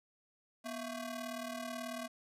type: ring-modulated tone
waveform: sawtooth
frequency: 450.3 Hz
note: A4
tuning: 40 cents sharp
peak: -33 dBFS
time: 0.64-2.08 s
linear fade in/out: 20 ms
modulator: 206 Hz
effects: resampled to 32000 Hz